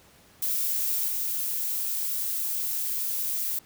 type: noise with level steps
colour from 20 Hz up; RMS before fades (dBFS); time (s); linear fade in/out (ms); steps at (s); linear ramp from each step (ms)
violet; -27 / -29; 0.42-3.59; 5; 1.08; 2
effects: pink hiss -56 dBFS RMS until 3.65 s + high-pass 60 Hz 12 dB/octave